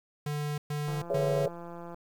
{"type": "tone bursts", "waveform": "square", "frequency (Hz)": 147.8, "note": "D3", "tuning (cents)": 11, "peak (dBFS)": -31, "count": 3, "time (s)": [0.26, 1.46], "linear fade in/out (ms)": 5, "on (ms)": 320, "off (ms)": 120}
{"type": "click train", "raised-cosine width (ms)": 1, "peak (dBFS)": -30, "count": 183, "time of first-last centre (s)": [0.88, 1.944], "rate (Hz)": 171}
{"type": "chord", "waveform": "sine", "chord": "C# minor seventh", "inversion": "second", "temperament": "just", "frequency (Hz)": [415.8, 498.9, 554.4, 665.2], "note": ["G#4", "B4", "C#5", "E5"], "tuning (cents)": [2, 17, 0, 16], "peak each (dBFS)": [-33, -34, -29, -34], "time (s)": [1.1, 1.48], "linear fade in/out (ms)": 2}
{"effects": ["10-bit"]}